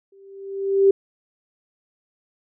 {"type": "tone with exponential growth", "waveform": "sine", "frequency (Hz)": 392, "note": "G4", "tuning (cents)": 0, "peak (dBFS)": -9, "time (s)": [0.12, 0.91], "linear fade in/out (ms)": 5, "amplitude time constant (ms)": 170, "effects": []}